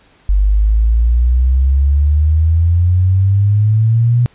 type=exponential sweep; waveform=sine; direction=up; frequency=48.28 to 122.6 Hz; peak=-8 dBFS; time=0.29-4.26 s; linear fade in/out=0 ms; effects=pink hiss -50 dBFS RMS until 4.34 s + resampled to 8000 Hz